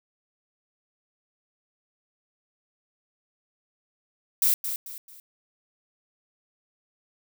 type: noise with echo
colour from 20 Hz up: violet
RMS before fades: -21 dBFS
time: 4.42-4.54 s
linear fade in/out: 2 ms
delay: 220 ms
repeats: 3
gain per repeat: -9 dB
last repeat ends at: 5.2 s
effects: none